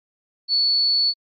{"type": "tone", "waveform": "sine", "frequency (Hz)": 4435, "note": "C#8", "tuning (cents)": 0, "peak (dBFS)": -16, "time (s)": [0.48, 1.14], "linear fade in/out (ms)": 50, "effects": ["AAC 64 kbps"]}